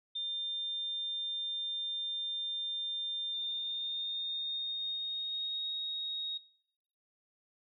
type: tone with pitch glide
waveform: sine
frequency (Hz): 3600 to 3757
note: A7 to A#7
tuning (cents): +39 to +13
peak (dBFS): -34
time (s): 0.15-6.38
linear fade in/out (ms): 10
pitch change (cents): +74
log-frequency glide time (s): 3.29-5.71
effects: noise-tail reverb RT60 0.8 s tail -24 dB re dry